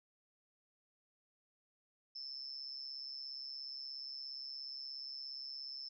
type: tone with amplitude modulation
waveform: sine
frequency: 5274 Hz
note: E8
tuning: in tune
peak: -40 dBFS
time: 2.15-5.89 s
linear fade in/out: 10 ms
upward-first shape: sine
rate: 137 Hz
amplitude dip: 80%
effects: none